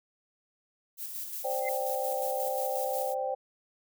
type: noise with tremolo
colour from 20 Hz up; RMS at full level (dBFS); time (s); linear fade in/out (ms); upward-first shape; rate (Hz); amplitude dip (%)
violet; -37; 0.97-3.15; 50; square; 5.6; 35
type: chord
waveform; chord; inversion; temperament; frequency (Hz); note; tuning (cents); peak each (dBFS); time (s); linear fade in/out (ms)
sine; C suspended second; none; just; 523.3 / 588.7 / 784.9; C5 / D5 / G5; 0 / +4 / +2; -32 / -36 / -33; 1.44-3.35; 10
type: tone with exponential growth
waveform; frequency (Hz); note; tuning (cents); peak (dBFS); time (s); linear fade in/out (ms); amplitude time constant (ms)
sine; 2074; C7; -16; -29; 1.6-1.69; 5; 19
effects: none